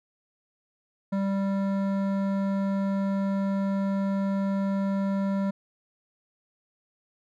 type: tone with hard clipping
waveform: triangle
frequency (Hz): 196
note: G3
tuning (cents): 0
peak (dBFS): -26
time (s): 1.12-5.51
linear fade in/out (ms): 10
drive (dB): 17
effects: none